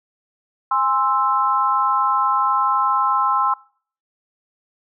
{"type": "chord", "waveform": "sine", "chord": "Ab augmented", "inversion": "none", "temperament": "equal with one note detuned", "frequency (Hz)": [822, 1046.5, 1318.5], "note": ["Ab5", "C6", "E6"], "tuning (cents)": [-18, 0, 0], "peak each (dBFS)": [-23, -18, -20], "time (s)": [0.71, 3.54], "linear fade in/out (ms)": 5, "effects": ["noise-tail reverb RT60 0.5 s tail -24 dB re dry"]}